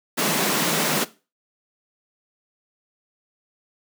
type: high-pass noise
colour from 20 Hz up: pink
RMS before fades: -22 dBFS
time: 0.17-1.05 s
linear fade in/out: 20 ms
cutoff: 150 Hz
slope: 96 dB/octave
effects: noise-tail reverb RT60 0.3 s tail -17 dB re dry